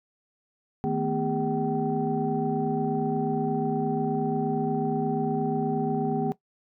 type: tone cluster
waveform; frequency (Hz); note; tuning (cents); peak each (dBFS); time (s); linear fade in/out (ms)
sine; 156.6 / 222.4 / 250.8 / 404.3 / 765; D#3 / A3 / B3 / G#4 / G5; +11 / +19 / +27 / -46 / -42; -30; 0.84-6.32; 0
effects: noise-tail reverb RT60 0.1 s tail -17 dB re dry + tanh soft clip ceiling -14 dBFS